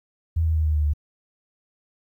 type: tone with pitch steps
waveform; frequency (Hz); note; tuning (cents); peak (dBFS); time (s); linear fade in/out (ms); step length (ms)
sine; 81.7 / 80.06 / 78.46 / 76.89 / 75.35 / 73.85; E2 / D#2 / D#2 / D#2 / D2 / D2; -15 / +50 / +15 / -20 / +45 / +10; -18; 0.36-0.936; 10; 96
effects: 10-bit